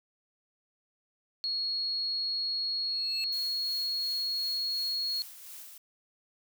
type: tone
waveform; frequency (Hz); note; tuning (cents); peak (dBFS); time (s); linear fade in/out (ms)
sine; 4317; C#8; -47; -29; 1.44-5.22; 0
type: tone with exponential growth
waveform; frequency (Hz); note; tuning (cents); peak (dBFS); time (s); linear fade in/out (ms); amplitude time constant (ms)
square; 2637; E7; 0; -35; 2.82-3.24; 0; 91
type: noise with tremolo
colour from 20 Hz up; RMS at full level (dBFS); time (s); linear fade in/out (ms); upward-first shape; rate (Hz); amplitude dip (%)
blue; -45; 3.32-5.78; 5; sine; 2.8; 40
effects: none